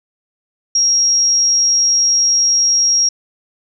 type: tone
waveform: sine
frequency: 5610 Hz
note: F8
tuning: 7 cents sharp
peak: -10 dBFS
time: 0.75-3.09 s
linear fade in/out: 5 ms
effects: none